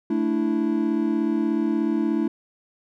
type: chord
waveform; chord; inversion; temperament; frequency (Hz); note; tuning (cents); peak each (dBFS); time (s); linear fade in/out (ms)
triangle; A suspended fourth; none; just; 220 / 293.3 / 330; A3 / D4 / E4; 0 / -2 / +2; -23 / -23 / -22; 0.1-2.28; 5
effects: none